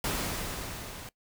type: noise with level ramp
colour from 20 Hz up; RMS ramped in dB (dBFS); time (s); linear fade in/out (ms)
pink; -30 to -44; 0.04-1.09; 2
effects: noise-tail reverb RT60 0.1 s tail -21 dB re dry